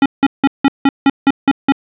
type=tone bursts; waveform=square; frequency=275.3 Hz; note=C#4; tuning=12 cents flat; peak=-7 dBFS; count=9; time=0.02-1.722 s; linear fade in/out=2 ms; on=38 ms; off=170 ms; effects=resampled to 8000 Hz + 7-bit